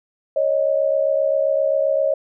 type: tone pair together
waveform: sine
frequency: 552.4 / 620 Hz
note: C#5 / D#5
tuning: -6 / -6 cents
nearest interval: major second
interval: 200 cents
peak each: -18 / -19 dBFS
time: 0.36-2.14 s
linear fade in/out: 5 ms
effects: none